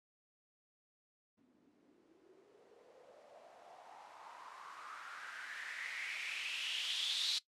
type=noise with low-pass filter sweep; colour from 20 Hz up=violet; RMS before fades=-45 dBFS; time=1.37-7.39 s; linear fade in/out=10 ms; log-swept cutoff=240 to 4000 Hz; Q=5.1; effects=noise-tail reverb RT60 0.1 s tail -18 dB re dry + low-pass 11000 Hz 12 dB/octave